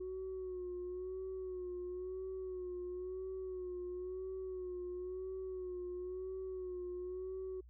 sine tone with vibrato, 367.9 Hz, F#4, 10 cents flat, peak -39 dBFS, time 0-7.61 s, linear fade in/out 10 ms, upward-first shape sine, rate 0.98 Hz, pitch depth 45 cents each way, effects tanh soft clip ceiling -37 dBFS + added 60 Hz sine -55 dBFS peak until 7.69 s

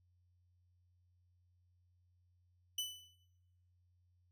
sawtooth tone with exponential decay, 2992 Hz, F#7, 19 cents sharp, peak -31 dBFS, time 2.78-3.14 s, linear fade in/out 5 ms, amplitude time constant 77 ms, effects noise-tail reverb RT60 1.0 s tail -20 dB re dry + added 89 Hz sine -70 dBFS peak until 4.31 s

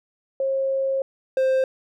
sine / triangle tone pair in turn, 538 / 525.1 Hz, C5 / C5, +48 / +6 cents, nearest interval unison, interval 42 cents, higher first, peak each -20 / -15 dBFS, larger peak second, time 0.4-1.02 / 1.37-1.64 s, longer first, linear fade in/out 2 ms, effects none

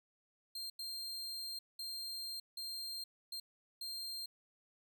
40% pulse tone bursts at uneven times, 4186 Hz, C8, in tune, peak -40 dBFS, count 6, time 0.55-0.7 / 0.79-1.59 / 1.79-2.4 / 2.57-3.04 / 3.32-3.4 / 3.81-4.26 s, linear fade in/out 5 ms, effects none

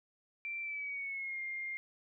sine tone with pitch glide, 2349 to 2117 Hz, D7 to C7, 0 to +20 cents, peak -37 dBFS, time 0.45-1.77 s, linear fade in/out 0 ms, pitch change -180 cents, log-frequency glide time 0.61-1.41 s, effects none

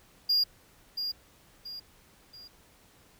triangle tone with echo, 4824 Hz, D8, 46 cents sharp, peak -21 dBFS, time 0.29-0.44 s, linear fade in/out 10 ms, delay 680 ms, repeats 3, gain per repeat -8 dB, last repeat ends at 2.48 s, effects pink hiss -60 dBFS RMS until 3.19 s

